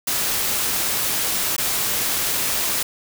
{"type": "noise with dropouts", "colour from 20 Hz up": "white", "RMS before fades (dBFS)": -22, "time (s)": [0.07, 2.83], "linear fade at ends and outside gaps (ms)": 5, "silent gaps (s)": [1.565, 1.58], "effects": []}